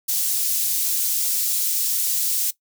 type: high-pass noise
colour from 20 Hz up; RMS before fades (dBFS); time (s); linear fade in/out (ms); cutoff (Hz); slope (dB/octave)
white; -22; 0.08-2.51; 10; 5400; 12
effects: noise-tail reverb RT60 0.1 s tail -18 dB re dry